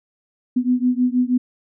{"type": "beating tone pair", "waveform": "sine", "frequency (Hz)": [246.9, 253.2], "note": ["B3", "B3"], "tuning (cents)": [0, 43], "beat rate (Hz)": 6.3, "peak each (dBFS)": [-18, -19], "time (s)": [0.56, 1.38], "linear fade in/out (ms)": 10, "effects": []}